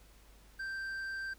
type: tone with tanh clipping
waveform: sine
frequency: 1568 Hz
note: G6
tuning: in tune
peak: -38 dBFS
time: 0.59-1.34 s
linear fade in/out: 10 ms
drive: 6 dB
effects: added 50 Hz sine -59 dBFS peak until 1.38 s + pink hiss -63 dBFS RMS until 1.38 s